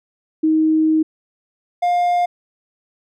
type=tone pair in turn; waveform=sine / triangle; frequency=314.7 / 706.5 Hz; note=D#4 / F5; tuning=+20 / +20 cents; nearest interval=octave + major second; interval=1400 cents; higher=second; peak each=-12 dBFS; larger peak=neither; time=0.43-1.03 / 1.82-2.26 s; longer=first; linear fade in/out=10 ms; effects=none